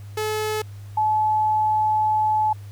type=tone pair in turn; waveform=sawtooth / sine; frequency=430 / 860 Hz; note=A4 / A5; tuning=-40 / -40 cents; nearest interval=octave; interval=1200 cents; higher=second; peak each=-19 / -17 dBFS; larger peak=second; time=0.17-0.62 / 0.97-2.53 s; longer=second; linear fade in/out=5 ms; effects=added 101 Hz sine -35 dBFS peak until 2.71 s + pink hiss -53 dBFS RMS until 2.71 s